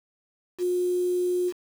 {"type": "tone with quantisation", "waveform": "sine", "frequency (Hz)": 358.8, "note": "F4", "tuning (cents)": 47, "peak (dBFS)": -22, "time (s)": [0.58, 1.53], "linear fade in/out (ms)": 50, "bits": 7, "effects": []}